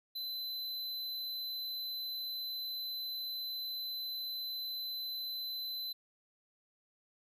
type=tone; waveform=square; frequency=4033 Hz; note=B7; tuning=36 cents sharp; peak=-38 dBFS; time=0.15-5.93 s; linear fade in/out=10 ms; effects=none